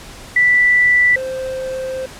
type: tone pair in turn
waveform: sine / triangle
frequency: 1971 / 522.1 Hz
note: B6 / C5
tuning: -4 / -4 cents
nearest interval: octave + major seventh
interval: 2300 cents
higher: first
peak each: -9 / -19 dBFS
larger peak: first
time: 0.36-1.16 / 1.16-2.06 s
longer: second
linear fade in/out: 5 ms
effects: pink hiss -36 dBFS RMS until 2.19 s + low-pass 10000 Hz 12 dB/octave